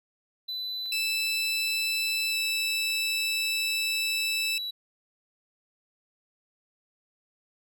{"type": "tone with pitch glide", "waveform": "triangle", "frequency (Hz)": [3999, 3926], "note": ["B7", "B7"], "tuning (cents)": [21, -11], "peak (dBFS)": -30, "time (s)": [0.48, 4.71], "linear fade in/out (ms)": 10, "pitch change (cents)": -32, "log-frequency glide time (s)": [2.3, 2.36]}
{"type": "click train", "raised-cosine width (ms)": 0.2, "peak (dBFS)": -34, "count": 6, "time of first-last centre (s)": [0.86, 2.901], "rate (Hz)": 2.45}
{"type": "tone", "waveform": "sawtooth", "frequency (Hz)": 2634, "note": "E7", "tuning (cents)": -2, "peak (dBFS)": -24, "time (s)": [0.92, 4.58], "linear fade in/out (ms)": 2}
{"effects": []}